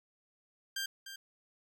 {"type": "tone with echo", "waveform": "15% pulse", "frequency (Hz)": 1586, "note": "G6", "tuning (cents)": 20, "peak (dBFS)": -28, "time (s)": [0.76, 0.86], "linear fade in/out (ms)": 5, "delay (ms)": 300, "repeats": 1, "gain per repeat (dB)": -10, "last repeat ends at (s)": 1.16, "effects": []}